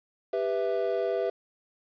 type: chord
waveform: triangle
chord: E minor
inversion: first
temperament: just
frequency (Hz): 395.6 / 494.4 / 659.3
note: G4 / B4 / E5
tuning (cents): +16 / +2 / 0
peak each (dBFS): -28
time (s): 0.33-1.3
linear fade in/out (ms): 5
effects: resampled to 11025 Hz + 9-bit